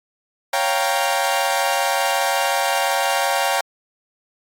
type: chord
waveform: sawtooth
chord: G half-diminished seventh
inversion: second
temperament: equal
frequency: 554.4 / 698.5 / 784 / 932.3 Hz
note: Db5 / F5 / G5 / Bb5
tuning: 0 / 0 / 0 / 0 cents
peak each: -20 / -20 / -18 / -20 dBFS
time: 0.53-3.61 s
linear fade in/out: 5 ms
effects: AAC 48 kbps